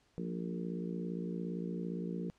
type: harmonic tone with a mistuned harmonic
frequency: 57.5 Hz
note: A#1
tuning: 23 cents flat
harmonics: 3 / 4 / 5 / 6 / 7 / 8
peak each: -38 / -44 / -46 / -46 / -47 / -47 dBFS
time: 0.18-2.3 s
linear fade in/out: 0 ms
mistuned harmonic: 3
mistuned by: +41 cents
effects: pink hiss -71 dBFS RMS until 2.38 s + low-pass 7000 Hz 12 dB/octave